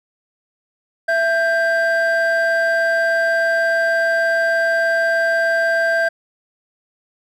triangle tone pair together, 665 / 1581.6 Hz, E5 / G6, +15 / +15 cents, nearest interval octave + minor third, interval 1500 cents, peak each -15 dBFS, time 1.08-6.09 s, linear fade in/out 10 ms, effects tanh soft clip ceiling -5 dBFS

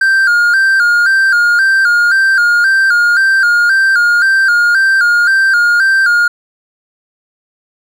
triangle tone with vibrato, 1493 Hz, F#6, 15 cents sharp, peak -5 dBFS, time 0.01-6.28 s, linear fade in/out 5 ms, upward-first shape square, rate 1.9 Hz, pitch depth 84 cents each way, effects none

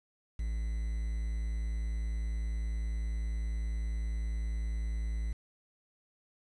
triangle tone with quantisation, 55 Hz, A1, in tune, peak -29 dBFS, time 0.39-5.33 s, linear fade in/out 5 ms, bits 9, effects resampled to 24000 Hz

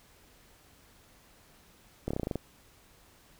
slowing click train, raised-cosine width 2 ms, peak -18 dBFS, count 9, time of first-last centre 2.08-2.357 s, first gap 26 ms, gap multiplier 1.08, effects pink hiss -60 dBFS RMS until 3.39 s

